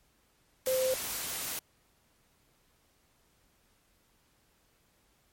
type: tone in noise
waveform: sine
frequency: 518 Hz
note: C5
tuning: 17 cents flat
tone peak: -26 dBFS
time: 0.67-0.94 s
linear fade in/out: 2 ms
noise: white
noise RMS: -36 dBFS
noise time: 0.66-1.59 s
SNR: +7 dB
effects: pink hiss -69 dBFS RMS until 5.32 s + MP3 64 kbps